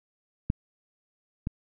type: clicks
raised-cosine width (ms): 5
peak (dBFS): -12 / -17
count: 2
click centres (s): 0.501 / 1.471
effects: none